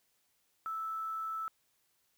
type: tone with quantisation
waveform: sine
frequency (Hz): 1314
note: E6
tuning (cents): -6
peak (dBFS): -35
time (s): 0.66-1.48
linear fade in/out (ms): 0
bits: 10
effects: white hiss -75 dBFS RMS until 2.17 s